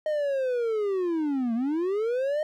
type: linear two-way sweep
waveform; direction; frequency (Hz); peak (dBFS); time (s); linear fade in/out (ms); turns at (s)
triangle; down then up; 622 to 222.4 to 622; -22; 0.06-2.43; 2; 1.54
effects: none